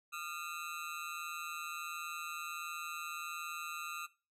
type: ring-modulated tone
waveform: 25% pulse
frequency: 1301 Hz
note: E6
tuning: 23 cents flat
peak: -33 dBFS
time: 0.12-4.07 s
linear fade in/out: 20 ms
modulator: 80.7 Hz
effects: noise-tail reverb RT60 0.3 s tail -18 dB re dry + MP3 64 kbps